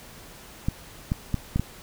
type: clicks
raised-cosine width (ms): 5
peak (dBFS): -11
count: 5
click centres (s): 0.685 / 1.119 / 1.343 / 1.56 / 1.596
effects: pink hiss -46 dBFS RMS until 1.82 s